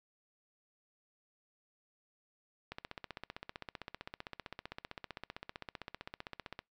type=click train; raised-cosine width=0.3 ms; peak=-26 dBFS; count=61; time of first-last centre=2.72-6.591 s; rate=15.5 Hz; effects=noise-tail reverb RT60 0.2 s tail -26 dB re dry